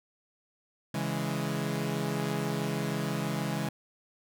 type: chord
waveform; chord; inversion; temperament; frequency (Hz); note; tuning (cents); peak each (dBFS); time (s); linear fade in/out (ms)
sawtooth; C# minor; none; equal; 138.59 / 164.81 / 207.7; C#3 / E3 / G#3; 0 / 0 / 0; -30; 0.94-3.69; 5
effects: none